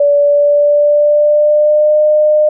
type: tone with pitch glide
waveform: sine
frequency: 576 to 606.7 Hz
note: D5 to D#5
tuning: -34 to -44 cents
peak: -6 dBFS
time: 0-2.49 s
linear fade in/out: 5 ms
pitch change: +90 cents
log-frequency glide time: 0.16-2 s
effects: none